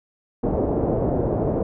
white low-pass noise, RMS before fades -22 dBFS, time 0.43-1.63 s, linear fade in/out 5 ms, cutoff 580 Hz, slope 24 dB/octave, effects none

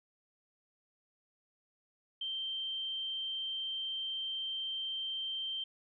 sine tone, 3136 Hz, G7, in tune, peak -35 dBFS, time 2.21-5.64 s, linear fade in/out 5 ms, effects none

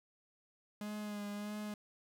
45% pulse tone with vibrato, 207.7 Hz, G#3, in tune, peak -40 dBFS, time 0.81-1.74 s, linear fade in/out 2 ms, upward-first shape sine, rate 1.6 Hz, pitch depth 26 cents each way, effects none

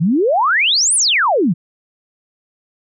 sine exponential two-way sweep, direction up then down, 146.83 to 10140 to 146.83 Hz, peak -11 dBFS, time 0-1.54 s, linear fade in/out 20 ms, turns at 0.95 s, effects none

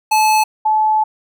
square / sine tone pair in turn, 864 / 864 Hz, A5 / A5, -32 / -32 cents, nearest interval unison, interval 0 cents, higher neither, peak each -11 dBFS, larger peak neither, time 0.11-0.44 / 0.65-1.04 s, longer second, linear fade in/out 10 ms, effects none

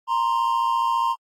triangle tone pair together, 932.3 / 1046.9 Hz, A#5 / C6, 0 / +1 cents, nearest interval major second, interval 201 cents, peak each -20 dBFS, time 0.07-1.16 s, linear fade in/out 50 ms, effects AAC 48 kbps

